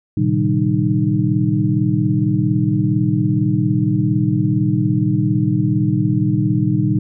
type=tone cluster; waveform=sine; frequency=112.8 / 130.3 / 154.6 / 194.7 / 307.1 Hz; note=A2 / C3 / D#3 / G3 / D#4; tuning=+44 / -7 / -11 / -12 / -23 cents; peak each=-20 dBFS; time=0.17-6.99 s; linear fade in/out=5 ms; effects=none